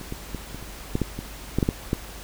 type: clicks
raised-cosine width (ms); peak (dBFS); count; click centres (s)
3; -25 / -18 / -18 / -23 / -26 / -9 / -9 / -18 / -8 / -7 / -7 / -9; 12; 0.013 / 0.124 / 0.347 / 0.546 / 0.626 / 0.954 / 1.017 / 1.19 / 1.586 / 1.628 / 1.689 / 1.931
effects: added 50 Hz sine -41 dBFS peak until 2.23 s + pink hiss -41 dBFS RMS until 2.23 s